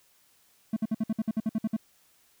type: tone bursts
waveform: triangle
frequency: 220 Hz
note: A3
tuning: in tune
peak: -22 dBFS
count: 12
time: 0.73-1.766 s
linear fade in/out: 5 ms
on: 35 ms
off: 56 ms
effects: white hiss -64 dBFS RMS until 2.4 s